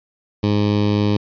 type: tone with notch filter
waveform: 15% pulse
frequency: 103.83 Hz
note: G#2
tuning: in tune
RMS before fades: -17 dBFS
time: 0.43-1.17 s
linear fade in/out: 5 ms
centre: 1500 Hz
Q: 0.81
effects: resampled to 11025 Hz